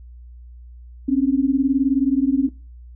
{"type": "beating tone pair", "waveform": "sine", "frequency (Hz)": [261.6, 280.6], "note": ["C4", "C#4"], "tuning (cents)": [0, 21], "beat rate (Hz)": 19, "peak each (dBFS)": -18, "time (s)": [1.08, 2.49], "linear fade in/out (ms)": 10, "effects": ["noise-tail reverb RT60 0.3 s tail -19 dB re dry", "added 60 Hz sine -38 dBFS peak until 2.95 s"]}